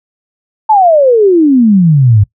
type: exponential sweep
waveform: sine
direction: down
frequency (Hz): 897 to 97.6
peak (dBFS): -3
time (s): 0.69-2.24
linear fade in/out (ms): 10
effects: noise-tail reverb RT60 0.1 s tail -20 dB re dry